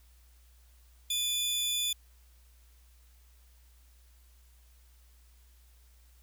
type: tone pair together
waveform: sawtooth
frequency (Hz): 2459 / 3478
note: D#7 / A7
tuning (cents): -21 / -21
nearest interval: tritone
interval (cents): 600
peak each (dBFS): -38 / -26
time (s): 1.1-1.93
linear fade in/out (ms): 5
effects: added 60 Hz sine -57 dBFS peak until 6.22 s + white hiss -67 dBFS RMS until 6.22 s